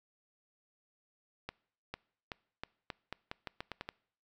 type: accelerating click train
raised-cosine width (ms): 0.3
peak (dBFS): -23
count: 12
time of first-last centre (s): 1.49-3.889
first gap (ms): 450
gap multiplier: 0.84
effects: noise-tail reverb RT60 0.6 s tail -24 dB re dry